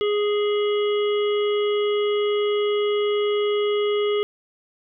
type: harmonic tone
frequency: 415.3 Hz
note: G#4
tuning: in tune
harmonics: 1 / 3 / 5 / 7 / 8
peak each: -19 / -32 / -35 / -34 / -36 dBFS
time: 0.01-4.23 s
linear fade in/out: 0 ms
effects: none